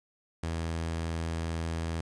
sawtooth tone, 82.3 Hz, E2, 2 cents flat, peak -27 dBFS, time 0.43-2.01 s, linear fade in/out 5 ms, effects resampled to 22050 Hz + 9-bit

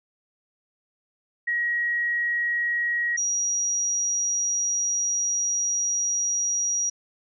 sine tone pair in turn, 1900 / 5750 Hz, A#6 / F8, +33 / +50 cents, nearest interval octave + perfect fifth, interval 1917 cents, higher second, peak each -22 dBFS, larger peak neither, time 1.47-3.17 / 3.17-6.9 s, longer second, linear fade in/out 10 ms, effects none

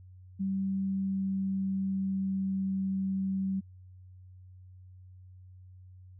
sine tone with pitch glide, 193.2 to 191.98 Hz, G3 to G3, -25 to -36 cents, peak -28 dBFS, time 0.39-3.61 s, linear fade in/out 20 ms, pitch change -11 cents, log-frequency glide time 0.94-2.81 s, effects added 92 Hz sine -49 dBFS peak until 6.19 s

